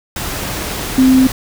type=tone in noise; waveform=sine; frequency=260.1 Hz; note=C4; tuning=10 cents flat; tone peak=-6 dBFS; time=0.98-1.27 s; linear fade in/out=2 ms; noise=pink; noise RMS=-22 dBFS; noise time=0.16-1.32 s; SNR=+13 dB; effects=none